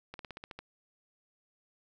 slowing click train, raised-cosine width 0.3 ms, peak -27 dBFS, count 8, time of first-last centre 0.14-0.59 s, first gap 52 ms, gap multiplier 1.07, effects none

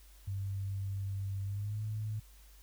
sine tone with pitch glide, 98 to 107.49 Hz, G2 to A2, 0 to -40 cents, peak -34 dBFS, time 0.27-2.2 s, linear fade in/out 10 ms, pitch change +160 cents, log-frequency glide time 1.44-1.83 s, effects added 50 Hz sine -55 dBFS peak until 2.62 s + white hiss -63 dBFS RMS until 2.62 s

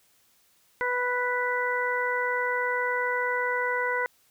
harmonic tone, 493.9 Hz, B4, in tune, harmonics 1 / 2 / 3 / 4, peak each -30 / -30 / -30 / -30 dBFS, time 0.81-4.06 s, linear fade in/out 0 ms, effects white hiss -64 dBFS RMS until 4.3 s

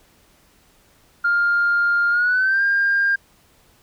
sine tone with pitch glide, 1404 to 1603.5 Hz, F6 to G6, +9 to +39 cents, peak -14 dBFS, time 1.24-3.16 s, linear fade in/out 10 ms, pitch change +230 cents, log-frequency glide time 2.1-2.63 s, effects tanh soft clip ceiling -11 dBFS + pink hiss -56 dBFS RMS until 3.82 s

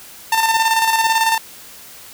sawtooth tone with tremolo, 898 Hz, A5, 35 cents sharp, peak -8 dBFS, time 0.32-1.38 s, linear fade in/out 5 ms, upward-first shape square, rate 18 Hz, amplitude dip 45%, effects white hiss -39 dBFS RMS until 2.13 s

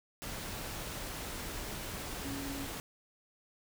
sine tone in noise, 277.2 Hz, C#4, in tune, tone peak -40 dBFS, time 2.25-2.66 s, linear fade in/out 0 ms, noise pink, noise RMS -41 dBFS, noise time 0.22-2.8 s, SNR -2 dB, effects none

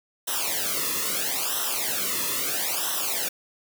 white noise with flanger, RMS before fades -27 dBFS, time 0.27-3.29 s, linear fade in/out 10 ms, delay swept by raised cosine 0.43 to 1.33 ms, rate 0.76 Hz, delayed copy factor -0.95, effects none

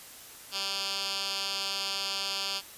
10% pulse tone with band-pass filter, 196 Hz, G3, in tune, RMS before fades -33 dBFS, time 0.51-2.62 s, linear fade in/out 50 ms, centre 4200 Hz, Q 3, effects white hiss -48 dBFS RMS until 2.77 s + resampled to 32000 Hz

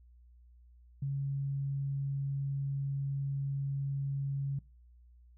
sine tone, 138.59 Hz, C#3, in tune, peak -31 dBFS, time 1.02-4.59 s, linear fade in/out 5 ms, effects noise-tail reverb RT60 0.3 s tail -22 dB re dry + added 60 Hz sine -56 dBFS peak until 5.37 s

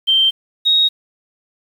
sine tone pair in turn, 3136 / 3765 Hz, G7 / A#7, 0 / +16 cents, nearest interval minor third, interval 316 cents, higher second, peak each -10 dBFS, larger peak neither, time 0.07-0.31 / 0.65-0.89 s, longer neither, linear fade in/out 20 ms, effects 7-bit

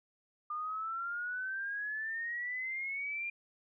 sine exponential sweep, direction up, 1205 to 2409 Hz, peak -35 dBFS, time 0.5-3.3 s, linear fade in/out 5 ms, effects none

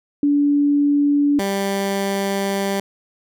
sine / 15% pulse tone pair in turn, 288.1 / 197.12 Hz, D4 / G3, -33 / +10 cents, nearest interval perfect fifth, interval 657 cents, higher first, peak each -13 dBFS, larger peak neither, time 0.23-1.39 / 1.39-2.8 s, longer second, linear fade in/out 2 ms, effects none

